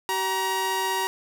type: tone pair together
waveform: sawtooth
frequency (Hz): 381.3 / 945.7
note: G4 / A#5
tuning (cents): -48 / +25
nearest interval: octave + major third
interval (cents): 1573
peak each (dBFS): -26 / -21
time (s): 0.09-1.07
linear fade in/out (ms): 0
effects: none